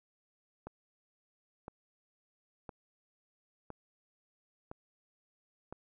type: click train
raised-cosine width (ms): 1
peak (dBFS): -29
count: 6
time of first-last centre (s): 0.67-5.726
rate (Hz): 0.989
effects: none